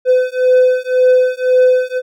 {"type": "beating tone pair", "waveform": "triangle", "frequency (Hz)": [506, 507.9], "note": ["B4", "B4"], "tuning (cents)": [42, 48], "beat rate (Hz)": 1.9, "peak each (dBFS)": -10, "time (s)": [0.05, 2.02], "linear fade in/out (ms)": 50, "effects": []}